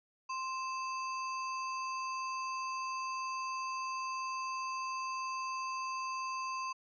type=tone with sample-and-hold; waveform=sine; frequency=1046.5 Hz; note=C6; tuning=in tune; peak=-35 dBFS; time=0.29-6.73 s; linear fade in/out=10 ms; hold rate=3675 Hz; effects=resampled to 16000 Hz